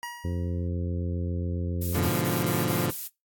25% pulse tone with exponential decay, 956 Hz, A#5, 43 cents sharp, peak -28 dBFS, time 0.03-0.68 s, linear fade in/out 0 ms, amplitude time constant 140 ms
harmonic tone, 87.31 Hz, F2, in tune, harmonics 1 / 2 / 3 / 4 / 5 / 6, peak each -28 / -34 / -38 / -40 / -42 / -44 dBFS, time 0.24-2.1 s, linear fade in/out 10 ms
violet noise bursts, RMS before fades -34 dBFS, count 6, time 1.81-3.08 s, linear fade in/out 10 ms, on 190 ms, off 26 ms
20% pulse chord, G# diminished seventh, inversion none, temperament equal, 103.83 / 123.47 / 146.83 / 174.61 Hz, G#2 / B2 / D3 / F3, 0 / 0 / 0 / 0 cents, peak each -27 / -26 / -25 / -24 dBFS, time 1.94-2.91 s, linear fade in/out 10 ms
effects noise-tail reverb RT60 0.2 s tail -21 dB re dry + AAC 64 kbps

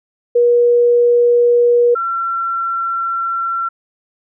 sine tone pair in turn, 480 / 1357.6 Hz, B4 / F6, -49 / -49 cents, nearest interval octave + tritone, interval 1800 cents, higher second, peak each -8 / -16 dBFS, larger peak first, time 0.35-1.95 / 1.95-3.69 s, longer second, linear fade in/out 10 ms, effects none

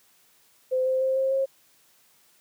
sine tone with pitch steps, 515 / 520.7 / 526.4 / 532.2 / 538.1 Hz, C5 / C5 / C5 / C5 / C5, -28 / -8 / +10 / +29 / +48 cents, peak -21 dBFS, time 0.71-1.46 s, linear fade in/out 20 ms, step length 150 ms, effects white hiss -61 dBFS RMS until 2.4 s + high-pass 80 Hz 12 dB/octave

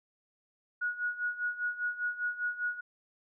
sine tone with tremolo, 1455 Hz, F#6, 29 cents flat, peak -28 dBFS, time 0.81-2.81 s, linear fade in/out 10 ms, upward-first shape sine, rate 5 Hz, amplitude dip 80%, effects none

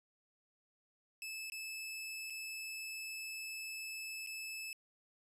sawtooth tone with dropouts, 2613 Hz, E7, 16 cents flat, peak -39 dBFS, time 1.22-4.73 s, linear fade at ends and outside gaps 1 ms, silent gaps 1.5-1.52 / 2.3-2.304 / 4.264-4.271 s, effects resampled to 32000 Hz

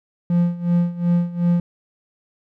triangle tone with tremolo, 173.7 Hz, F3, 9 cents flat, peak -11 dBFS, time 0.3-1.6 s, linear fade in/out 2 ms, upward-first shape sine, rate 2.7 Hz, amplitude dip 85%, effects none

